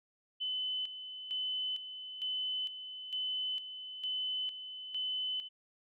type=tone with tremolo; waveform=sine; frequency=3024 Hz; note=F#7; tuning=37 cents sharp; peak=-33 dBFS; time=0.4-5.49 s; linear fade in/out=20 ms; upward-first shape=square; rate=1.1 Hz; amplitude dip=65%; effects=none